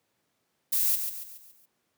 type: noise with echo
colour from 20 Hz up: violet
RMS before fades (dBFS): -25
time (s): 0.72-0.96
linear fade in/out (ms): 10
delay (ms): 140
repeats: 5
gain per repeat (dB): -7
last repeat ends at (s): 1.66
effects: pink hiss -75 dBFS RMS until 1.97 s + high-pass 150 Hz 12 dB/octave